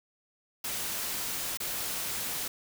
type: noise with dropouts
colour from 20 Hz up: white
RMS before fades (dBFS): -34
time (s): 0.64-2.48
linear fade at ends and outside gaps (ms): 5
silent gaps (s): 1.573-1.601
effects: none